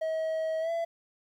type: tone with pitch glide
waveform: triangle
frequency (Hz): 639 to 670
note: D#5 to E5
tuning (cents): +46 to +28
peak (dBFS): -26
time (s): 0.01-0.85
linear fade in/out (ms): 10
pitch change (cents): +82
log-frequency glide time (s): 0.6-0.71
effects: 11-bit